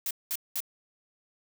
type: noise bursts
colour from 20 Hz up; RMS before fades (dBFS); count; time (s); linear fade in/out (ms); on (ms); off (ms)
blue; -31; 3; 0.06-0.604; 2; 48; 200
effects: none